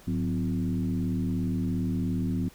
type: tone with frequency modulation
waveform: sine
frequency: 178.4 Hz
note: F3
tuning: 37 cents sharp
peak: -25 dBFS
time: 0.07-2.49 s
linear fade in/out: 10 ms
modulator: 77.2 Hz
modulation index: 1.3
effects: pink hiss -54 dBFS RMS until 2.54 s